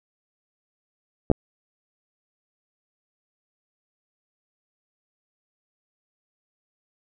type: clicks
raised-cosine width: 2 ms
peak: -5 dBFS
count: 2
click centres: 1.301 / 1.315 s
effects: none